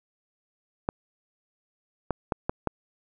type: clicks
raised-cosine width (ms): 1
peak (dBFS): -11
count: 5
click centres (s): 0.889 / 2.107 / 2.322 / 2.495 / 2.673
effects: none